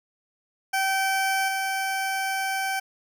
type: tone with level steps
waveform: 20% pulse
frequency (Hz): 772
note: G5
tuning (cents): -27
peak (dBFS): -17 / -20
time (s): 0.73-2.8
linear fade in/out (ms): 10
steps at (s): 1.48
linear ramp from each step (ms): 5
effects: none